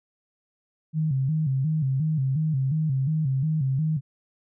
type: tone with vibrato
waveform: sine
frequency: 144.6 Hz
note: D3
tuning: 27 cents flat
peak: -21 dBFS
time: 0.93-4.01 s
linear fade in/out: 50 ms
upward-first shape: square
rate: 2.8 Hz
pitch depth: 140 cents each way
effects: none